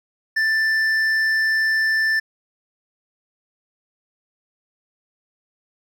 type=tone with hard clipping; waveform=triangle; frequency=1769 Hz; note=A6; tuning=9 cents sharp; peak=-18 dBFS; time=0.36-2.2 s; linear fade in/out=10 ms; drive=9 dB; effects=none